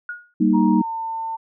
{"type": "tone with exponential decay", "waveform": "sine", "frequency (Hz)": 1443, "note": "F#6", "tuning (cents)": -44, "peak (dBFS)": -24, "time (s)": [0.09, 0.34], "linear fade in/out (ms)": 2, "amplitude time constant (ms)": 53}
{"type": "chord", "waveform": "sine", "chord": "Eb major", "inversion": "first", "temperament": "equal with one note detuned", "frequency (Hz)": [194.42, 233.1, 311.1], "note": ["G3", "Bb3", "Eb4"], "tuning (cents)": [-14, 0, 0], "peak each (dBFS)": -18, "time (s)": [0.4, 0.82], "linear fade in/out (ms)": 10}
{"type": "tone with pitch glide", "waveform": "sine", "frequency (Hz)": [939, 900.2], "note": ["A#5", "A5"], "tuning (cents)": [12, 39], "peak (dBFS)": -24, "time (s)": [0.53, 1.37], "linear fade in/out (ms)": 20, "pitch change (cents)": -73, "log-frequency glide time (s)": [0.78, 0.86]}
{"effects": []}